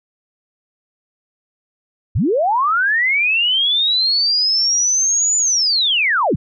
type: linear two-way sweep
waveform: sine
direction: up then down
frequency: 64.6 to 7040 to 64.6 Hz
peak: -13 dBFS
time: 2.15-6.36 s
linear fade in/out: 10 ms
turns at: 5.37 s
effects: none